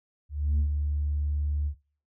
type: tone with ADSR envelope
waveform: sine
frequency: 73.42 Hz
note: D2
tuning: in tune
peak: -18 dBFS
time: 0.29-1.75 s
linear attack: 300 ms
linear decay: 90 ms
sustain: -6 dB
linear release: 85 ms
effects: noise-tail reverb RT60 0.4 s tail -20 dB re dry + tanh soft clip ceiling -20 dBFS